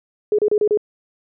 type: tone bursts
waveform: sine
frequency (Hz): 420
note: G#4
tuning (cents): +19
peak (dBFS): -13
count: 5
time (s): 0.32-0.774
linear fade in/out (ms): 2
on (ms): 66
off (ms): 31
effects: none